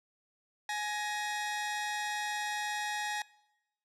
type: tone pair together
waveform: sawtooth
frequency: 837.9 / 1881 Hz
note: G#5 / A#6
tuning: +15 / +15 cents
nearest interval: octave + major second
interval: 1400 cents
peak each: -31 / -34 dBFS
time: 0.69-3.22 s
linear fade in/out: 2 ms
effects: noise-tail reverb RT60 0.9 s tail -22 dB re dry + low-pass 9000 Hz 12 dB/octave